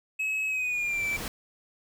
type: tone with pitch glide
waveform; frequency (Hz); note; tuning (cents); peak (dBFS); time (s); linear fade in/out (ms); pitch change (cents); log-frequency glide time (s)
triangle; 2569 to 2329; E7 to D7; -45 to -15; -25; 0.19-1.17; 10; -170; 0.48-1.05
type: noise with exponential growth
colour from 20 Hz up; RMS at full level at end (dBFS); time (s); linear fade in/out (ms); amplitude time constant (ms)
pink; -33; 0.31-1.28; 1; 210
effects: none